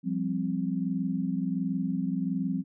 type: chord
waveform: sine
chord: F suspended second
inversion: none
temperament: equal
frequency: 174.61 / 196 / 261.6 Hz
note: F3 / G3 / C4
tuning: 0 / 0 / 0 cents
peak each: -31 dBFS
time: 0.03-2.64 s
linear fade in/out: 50 ms
effects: none